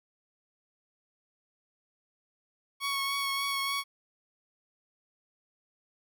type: tone with vibrato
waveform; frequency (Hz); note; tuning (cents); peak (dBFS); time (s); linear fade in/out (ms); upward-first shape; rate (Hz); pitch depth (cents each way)
15% pulse; 1108.7; C#6; 0; -23; 2.8-3.84; 50; triangle; 3.4; 21
effects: none